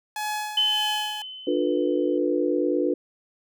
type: tone with tremolo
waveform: sawtooth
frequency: 847 Hz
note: G#5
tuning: 34 cents sharp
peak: -22 dBFS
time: 0.16-1.22 s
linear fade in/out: 2 ms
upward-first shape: sine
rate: 1.7 Hz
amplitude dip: 60%
type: tone with exponential decay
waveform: sine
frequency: 3043 Hz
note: F#7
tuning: 48 cents sharp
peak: -17 dBFS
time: 0.57-2.18 s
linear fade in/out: 5 ms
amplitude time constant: 350 ms
type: chord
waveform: sine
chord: B half-diminished seventh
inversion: first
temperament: just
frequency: 296.3 / 355.6 / 444.5 / 493.9 Hz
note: D4 / F4 / A4 / B4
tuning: +15 / +31 / +18 / 0 cents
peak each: -25 / -25 / -30 / -26 dBFS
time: 1.47-2.94 s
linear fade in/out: 5 ms
effects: none